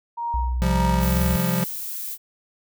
sine tone with tremolo, 939 Hz, A#5, 12 cents sharp, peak -23 dBFS, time 0.17-1.12 s, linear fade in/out 10 ms, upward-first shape sine, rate 1.8 Hz, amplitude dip 95%
sine tone with pitch glide, 61.74 to 69.3 Hz, B1 to C#2, 0 to 0 cents, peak -21 dBFS, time 0.34-1.36 s, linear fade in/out 0 ms, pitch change +200 cents, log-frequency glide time 1.04-1.17 s
square chord, C suspended fourth, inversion none, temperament just, 130.81 / 174.42 / 196.22 Hz, C3 / F3 / G3, 0 / -2 / +2 cents, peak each -28 / -23 / -28 dBFS, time 0.62-1.64 s, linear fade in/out 0 ms
violet noise, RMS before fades -31 dBFS, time 0.99-2.18 s, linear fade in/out 50 ms
effects none

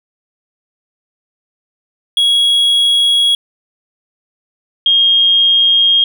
triangle / sine tone pair in turn, 3322 / 3241 Hz, G#7 / G#7, 0 / -43 cents, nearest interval unison, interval 43 cents, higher first, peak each -7 dBFS, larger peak neither, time 2.17-3.35 / 4.86-6.04 s, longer neither, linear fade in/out 2 ms, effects none

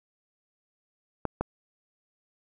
clicks, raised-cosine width 1 ms, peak -13 dBFS, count 2, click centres 1.253 / 1.41 s, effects none

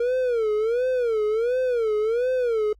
triangle tone with vibrato, 466.2 Hz, A#4, in tune, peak -18 dBFS, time 0-2.73 s, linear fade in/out 5 ms, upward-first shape sine, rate 1.4 Hz, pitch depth 170 cents each way, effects added 50 Hz sine -52 dBFS peak until 2.79 s + AAC 64 kbps

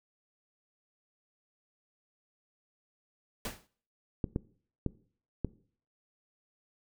pink noise with exponential decay, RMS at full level -34 dBFS, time 3.45-3.67 s, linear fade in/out 2 ms, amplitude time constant 46 ms
clicks, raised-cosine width 3 ms, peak -17 dBFS, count 4, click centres 4.242 / 4.361 / 4.863 / 5.447 s
effects noise-tail reverb RT60 0.5 s tail -20 dB re dry

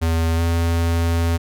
square tone with pitch glide, 82.2 to 83.98 Hz, E2 to E2, -4 to +33 cents, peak -17 dBFS, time 0.01-1.38 s, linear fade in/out 20 ms, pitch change +37 cents, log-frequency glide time 0.35-0.41 s, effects none

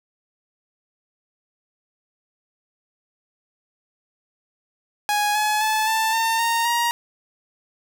sawtooth tone with pitch steps, 830.6 / 848.5 / 866.9 / 885.6 / 904.7 / 924.3 / 944.2 Hz, G#5 / G#5 / A5 / A5 / A5 / A#5 / A#5, 0 / +37 / -26 / +11 / +48 / -15 / +22 cents, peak -15 dBFS, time 5.09-6.91 s, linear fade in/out 0 ms, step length 260 ms, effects none

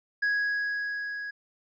triangle tone with level ramp, 1661.2 Hz, G#6, in tune, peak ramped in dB -21 to -32 dBFS, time 0.22-1.31 s, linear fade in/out 10 ms, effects resampled to 16000 Hz

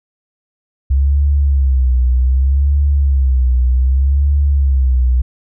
sine tone with vibrato, 66.7 Hz, C2, 34 cents sharp, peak -9 dBFS, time 0.9-5.22 s, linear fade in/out 10 ms, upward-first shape sine, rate 0.65 Hz, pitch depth 120 cents each way, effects none

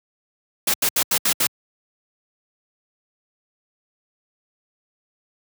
white noise bursts at uneven times, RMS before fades -19 dBFS, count 6, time 0.67-0.74 / 0.82-0.89 / 0.96-1.03 / 1.11-1.18 / 1.25-1.33 / 1.4-1.47 s, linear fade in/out 5 ms, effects high-pass 100 Hz 12 dB/octave

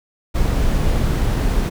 brown noise, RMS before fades -17 dBFS, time 0.34-1.7 s, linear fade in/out 20 ms, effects none

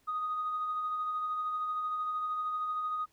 sine tone with tremolo, 1244.5 Hz, D#6, in tune, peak -29 dBFS, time 0.07-3.06 s, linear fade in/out 20 ms, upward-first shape sine, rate 13 Hz, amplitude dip 30%, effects tanh soft clip ceiling -26 dBFS + pink hiss -70 dBFS RMS until 3.12 s

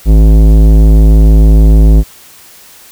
sine tone with tanh clipping, 53.3 Hz, G#1, 46 cents sharp, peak -3 dBFS, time 0.05-2.04 s, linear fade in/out 50 ms, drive 16 dB, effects white hiss -37 dBFS RMS until 2.91 s

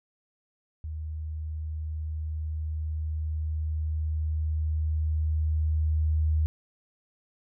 sine tone with level ramp, 77.8 Hz, D#2, in tune, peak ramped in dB -32 to -21 dBFS, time 0.84-6.46 s, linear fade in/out 0 ms, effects none

